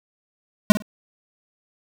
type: tone with echo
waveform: square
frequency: 210 Hz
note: G#3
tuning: 19 cents sharp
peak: -7 dBFS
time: 0.7-0.72 s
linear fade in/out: 0 ms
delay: 51 ms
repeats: 2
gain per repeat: -15 dB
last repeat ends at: 0.822 s
effects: none